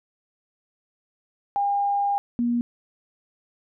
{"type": "tone pair in turn", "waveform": "sine", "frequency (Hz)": [806, 238.7], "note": ["G5", "A#3"], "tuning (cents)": [48, 41], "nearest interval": "octave + major sixth", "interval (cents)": 2107, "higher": "first", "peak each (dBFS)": -20, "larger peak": "neither", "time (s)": [[1.56, 2.18], [2.39, 2.61]], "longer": "first", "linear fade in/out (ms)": 0, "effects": []}